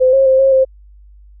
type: tone with pitch steps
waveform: sine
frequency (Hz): 514 / 538 / 526 / 538 / 527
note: C5 / C5 / C5 / C5 / C5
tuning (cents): -31 / +48 / +9 / +48 / +12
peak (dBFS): -7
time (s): 0-0.65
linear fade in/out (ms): 20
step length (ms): 130
effects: added 50 Hz sine -39 dBFS peak until 1.4 s